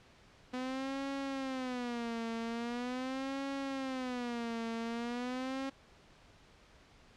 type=tone with vibrato; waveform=sawtooth; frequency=250.6 Hz; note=B3; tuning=25 cents sharp; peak=-32 dBFS; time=0.53-5.7 s; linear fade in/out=10 ms; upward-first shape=sine; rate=0.42 Hz; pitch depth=160 cents each way; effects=pink hiss -61 dBFS RMS until 7.16 s + low-pass 5000 Hz 12 dB/octave